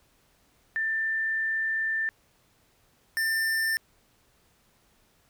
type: tone pair in turn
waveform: sine / square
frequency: 1782 / 1790.3 Hz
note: A6 / A6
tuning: +22 / +30 cents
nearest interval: unison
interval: 8 cents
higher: second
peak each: -25 dBFS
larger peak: neither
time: 0.76-2.09 / 3.17-3.77 s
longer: first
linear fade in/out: 0 ms
effects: pink hiss -65 dBFS RMS until 5.29 s